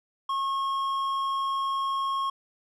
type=tone with hard clipping; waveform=sine; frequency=1087 Hz; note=C#6; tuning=34 cents flat; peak=-27 dBFS; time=0.29-2.3 s; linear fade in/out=5 ms; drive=6 dB; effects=none